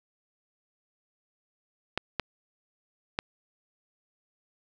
clicks, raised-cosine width 0.3 ms, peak -11 dBFS, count 3, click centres 1.976 / 2.197 / 3.189 s, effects none

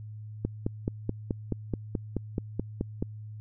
click train, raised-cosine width 3 ms, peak -15 dBFS, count 13, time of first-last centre 0.45-3.025 s, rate 4.66 Hz, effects added 107 Hz sine -39 dBFS peak until 3.4 s

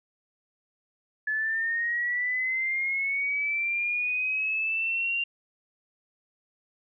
sine linear sweep, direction up, 1717 to 2783 Hz, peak -25 dBFS, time 1.27-5.24 s, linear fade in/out 5 ms, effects none

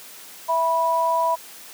sine tone pair together, 659.3 / 980.6 Hz, E5 / B5, 0 / -13 cents, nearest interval perfect fifth, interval 687 cents, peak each -23 / -19 dBFS, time 0.48-1.36 s, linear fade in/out 20 ms, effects white hiss -42 dBFS RMS until 1.73 s + high-pass 200 Hz 12 dB/octave

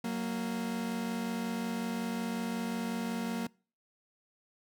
40% pulse tone pair together, 186.92 / 232.4 Hz, F#3 / A#3, +18 / -5 cents, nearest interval major third, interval 377 cents, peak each -37 / -33 dBFS, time 0.04-3.47 s, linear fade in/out 5 ms, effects noise-tail reverb RT60 0.4 s tail -25 dB re dry

